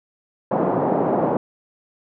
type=band-pass noise; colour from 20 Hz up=white; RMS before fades=-20 dBFS; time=0.51-1.37 s; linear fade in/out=2 ms; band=150 to 790 Hz; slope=24 dB/octave; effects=none